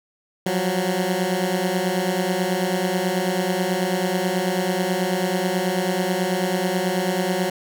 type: beating tone pair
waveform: 15% pulse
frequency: 177.8 / 187 Hz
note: F3 / F#3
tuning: +31 / +19 cents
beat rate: 9.2 Hz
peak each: -18 / -16 dBFS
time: 0.46-7.5 s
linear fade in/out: 5 ms
effects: none